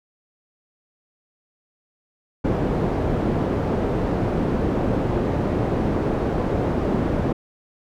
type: low-pass noise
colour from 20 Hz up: white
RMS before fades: -22 dBFS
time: 2.44-7.33 s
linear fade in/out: 10 ms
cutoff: 420 Hz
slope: 12 dB/octave
effects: none